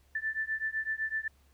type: beating tone pair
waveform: sine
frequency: 1760 / 1767.9 Hz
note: A6 / A6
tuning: 0 / +8 cents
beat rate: 7.9 Hz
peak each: -34 / -34 dBFS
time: 0.15-1.28 s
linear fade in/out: 5 ms
effects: added 69 Hz sine -62 dBFS peak until 1.53 s + pink hiss -69 dBFS RMS until 1.53 s